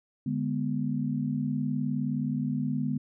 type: chord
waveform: sine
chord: G# diminished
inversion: second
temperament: equal with one note detuned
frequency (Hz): 147.85 / 207.7 / 246.9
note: D3 / G#3 / B3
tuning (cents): +12 / 0 / 0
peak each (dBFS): -31 / -32 / -30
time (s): 0.26-2.98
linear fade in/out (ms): 5
effects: none